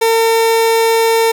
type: tone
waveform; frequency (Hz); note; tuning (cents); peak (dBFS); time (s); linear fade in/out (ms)
30% pulse; 453.7; A#4; -47; -7; 0.01-1.32; 10
effects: none